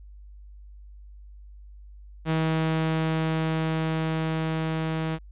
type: tone with level ramp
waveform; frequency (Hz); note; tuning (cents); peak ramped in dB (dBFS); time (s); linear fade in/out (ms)
sawtooth; 160; D#3; +49; -18 to -22; 2.25-5.19; 50
effects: added 50 Hz sine -43 dBFS peak until 5.31 s + resampled to 8000 Hz